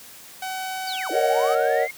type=tone; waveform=sawtooth; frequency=755 Hz; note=F#5; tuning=35 cents sharp; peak=-24 dBFS; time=0.42-1.55 s; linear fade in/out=5 ms
type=linear two-way sweep; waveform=sine; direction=down then up; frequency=4833 to 300.3 to 2172 Hz; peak=-29 dBFS; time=0.87-1.91 s; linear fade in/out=5 ms; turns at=1.11 s
type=chord; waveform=triangle; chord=D# minor seventh; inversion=second; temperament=equal; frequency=466.2 / 554.4 / 622.3 / 740 Hz; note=A#4 / C#5 / D#5 / F#5; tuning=0 / 0 / 0 / 0 cents; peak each=-22 dBFS; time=1.11-1.88 s; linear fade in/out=50 ms
effects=white hiss -44 dBFS RMS until 1.97 s + high-pass 60 Hz 12 dB/octave

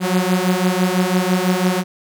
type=beating tone pair; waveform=sawtooth; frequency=180.2 / 186.2 Hz; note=F#3 / F#3; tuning=-45 / +11 cents; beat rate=6 Hz; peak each=-14 dBFS; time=0-1.84 s; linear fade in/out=50 ms; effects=none

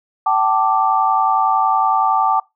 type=chord; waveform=sine; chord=G suspended second; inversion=none; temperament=equal with one note detuned; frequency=769.2 / 880 / 1174.7 Hz; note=G5 / A5 / D6; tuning=-33 / 0 / 0 cents; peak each=-17 dBFS; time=0.26-2.4 s; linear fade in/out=5 ms; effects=noise-tail reverb RT60 0.2 s tail -23 dB re dry

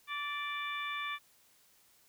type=harmonic tone with a mistuned harmonic; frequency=587.3 Hz; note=D5; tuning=in tune; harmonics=2 / 3 / 4 / 5 / 6; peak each=-39 / -42 / -40 / -51 / -44 dBFS; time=0.07-1.19 s; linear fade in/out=50 ms; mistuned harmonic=2; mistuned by=-24 cents; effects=white hiss -66 dBFS RMS until 2.08 s

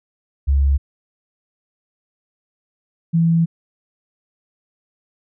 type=tone pair in turn; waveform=sine; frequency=69.3 / 165.97 Hz; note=C#2 / E3; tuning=0 / +12 cents; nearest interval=octave + minor third; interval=1512 cents; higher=second; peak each=-12 dBFS; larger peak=neither; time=0.47-0.78 / 3.13-3.46 s; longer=second; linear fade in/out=20 ms; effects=none

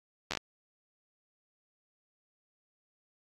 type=slowing click train; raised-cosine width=0.2 ms; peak=-15 dBFS; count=5; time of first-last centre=0.31-0.373 s; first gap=11 ms; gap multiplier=1.24; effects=AAC 32 kbps

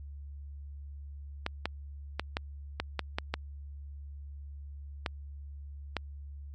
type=clicks; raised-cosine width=0.3 ms; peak=-14 dBFS; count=10; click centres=1.464 / 1.656 / 2.196 / 2.369 / 2.8 / 2.993 / 3.185 / 3.34 / 5.062 / 5.967 s; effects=added 71 Hz sine -41 dBFS peak until 6.54 s + MP3 48 kbps

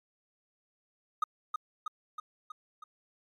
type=tone with echo; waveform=triangle; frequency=1244.5 Hz; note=D#6; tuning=in tune; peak=-22 dBFS; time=1.22-1.24 s; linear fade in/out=5 ms; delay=320 ms; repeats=5; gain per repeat=-4 dB; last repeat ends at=2.84 s; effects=tanh soft clip ceiling -20 dBFS + MP3 96 kbps

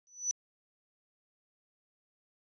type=tone with exponential growth; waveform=sine; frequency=5960 Hz; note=F#8; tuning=12 cents sharp; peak=-25 dBFS; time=0.07-0.31 s; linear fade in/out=0 ms; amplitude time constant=52 ms; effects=resampled to 16000 Hz

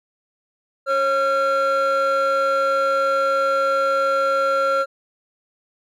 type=tone pair together; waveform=triangle; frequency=544.1 / 1371 Hz; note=C#5 / F6; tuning=-32 / -32 cents; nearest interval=octave + major third; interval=1600 cents; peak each=-16 dBFS; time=0.86-4.86 s; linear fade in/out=50 ms; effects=tanh soft clip ceiling -12 dBFS

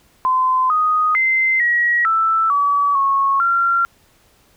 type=tone with pitch steps; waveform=sine; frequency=1028 / 1245 / 2073 / 1908 / 1324 / 1142 / 1098 / 1375 Hz; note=C6 / D#6 / C7 / A#6 / E6 / D6 / C#6 / F6; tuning=-31 / +1 / -17 / +40 / +7 / -49 / -17 / -27 cents; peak=-13 dBFS; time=0.25-3.85 s; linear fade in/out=0 ms; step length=450 ms; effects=pink hiss -55 dBFS RMS until 4.56 s

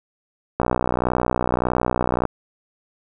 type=click train; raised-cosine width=1 ms; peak=-5 dBFS; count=103; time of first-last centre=0.6-2.253 s; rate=61.7 Hz; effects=none

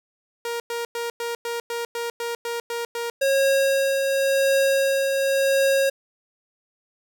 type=tone bursts; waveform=sawtooth; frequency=470 Hz; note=A#4; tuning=14 cents sharp; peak=-22 dBFS; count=11; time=0.45-3.1 s; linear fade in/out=2 ms; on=150 ms; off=100 ms
type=tone with tremolo; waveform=square; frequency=544 Hz; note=C#5; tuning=33 cents flat; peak=-17 dBFS; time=3.21-5.9 s; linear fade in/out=10 ms; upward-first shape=triangle; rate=0.92 Hz; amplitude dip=40%
effects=none

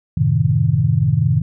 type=chord; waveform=sine; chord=F# diminished seventh; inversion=none; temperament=equal; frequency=92.5 / 110 / 130.81 / 155.56 Hz; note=F#2 / A2 / C3 / Eb3; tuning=0 / 0 / 0 / 0 cents; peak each=-22 / -18 / -17 / -17 dBFS; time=0.17-1.42 s; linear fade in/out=5 ms; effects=none

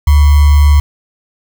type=tone with sample-and-hold; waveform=sine; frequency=73 Hz; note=D2; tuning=10 cents flat; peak=-3 dBFS; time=0.07-0.8 s; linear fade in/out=5 ms; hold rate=1050 Hz; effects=none

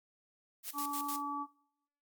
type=noise with tremolo; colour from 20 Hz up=blue; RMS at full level=-40 dBFS; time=0.63-1.23 s; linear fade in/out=50 ms; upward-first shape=square; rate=6.6 Hz; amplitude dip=80%
type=harmonic tone; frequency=287.1 Hz; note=D4; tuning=39 cents flat; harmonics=1 / 3 / 4; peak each=-42 / -42 / -36 dBFS; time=0.73-1.47 s; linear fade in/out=50 ms
effects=noise-tail reverb RT60 0.9 s tail -25 dB re dry + MP3 96 kbps

